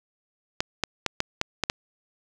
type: clicks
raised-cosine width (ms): 0.2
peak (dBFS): -6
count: 7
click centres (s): 0.605 / 0.837 / 1.063 / 1.204 / 1.414 / 1.637 / 1.699
effects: none